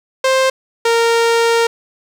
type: tone pair in turn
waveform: sawtooth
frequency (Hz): 526 / 462.7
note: C5 / A#4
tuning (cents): +9 / -13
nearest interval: major second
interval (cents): 222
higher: first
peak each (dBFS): -7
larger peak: neither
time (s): 0.24-0.5 / 0.85-1.67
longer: second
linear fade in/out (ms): 5
effects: low-pass 8000 Hz 12 dB/octave + 7-bit